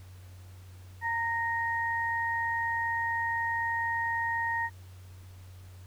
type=tone pair together; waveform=sine; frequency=920.6 / 1864.7 Hz; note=A#5 / A#6; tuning=-22 / 0 cents; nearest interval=octave; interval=1222 cents; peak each=-31 / -30 dBFS; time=1.01-4.7 s; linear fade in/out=50 ms; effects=added 92 Hz sine -46 dBFS peak until 5.86 s + pink hiss -59 dBFS RMS until 5.86 s